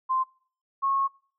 sine tone pair in turn, 1043 / 1092.2 Hz, C6 / C#6, -6 / -26 cents, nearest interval minor second, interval 80 cents, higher second, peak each -22 dBFS, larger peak neither, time 0.09-0.24 / 0.82-1.08 s, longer second, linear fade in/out 20 ms, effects noise-tail reverb RT60 0.5 s tail -24 dB re dry

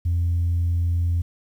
sine tone, 85.7 Hz, F2, 32 cents flat, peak -17 dBFS, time 0.05-1.22 s, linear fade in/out 10 ms, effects tanh soft clip ceiling -16 dBFS + 9-bit

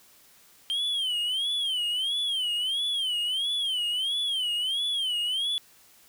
triangle tone with vibrato, 3136 Hz, G7, in tune, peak -24 dBFS, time 0.7-5.58 s, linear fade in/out 0 ms, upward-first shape sine, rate 1.5 Hz, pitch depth 160 cents each way, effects white hiss -57 dBFS RMS until 6.08 s

